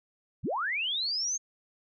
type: linear sweep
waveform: sine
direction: up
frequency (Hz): 51.91 to 6500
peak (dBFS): -28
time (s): 0.43-1.38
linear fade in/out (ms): 20
effects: none